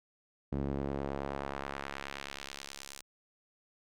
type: tone with band-pass filter sweep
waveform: sawtooth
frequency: 69.4 Hz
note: C#2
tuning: 3 cents sharp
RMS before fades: -39 dBFS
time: 0.52-3.02 s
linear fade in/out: 5 ms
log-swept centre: 240 to 8000 Hz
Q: 0.86
effects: none